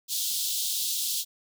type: high-pass noise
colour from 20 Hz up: pink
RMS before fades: -29 dBFS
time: 0.08-1.25 s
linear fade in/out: 50 ms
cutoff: 3300 Hz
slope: 48 dB/octave
effects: none